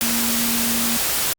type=tone in noise; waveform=sine; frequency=233.1 Hz; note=A#3; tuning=in tune; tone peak=-24 dBFS; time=0.02-0.97 s; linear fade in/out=0 ms; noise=white; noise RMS=-21 dBFS; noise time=0.01-1.33 s; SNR=-6 dB; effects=Opus 48 kbps